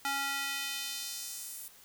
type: tone with high-pass filter sweep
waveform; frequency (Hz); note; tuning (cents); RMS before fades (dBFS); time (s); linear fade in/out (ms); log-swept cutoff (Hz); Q
square; 277.2; C#4; 0; -37; 0.05-1.68; 0; 1000 to 11000; 1.1
effects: white hiss -57 dBFS RMS until 1.84 s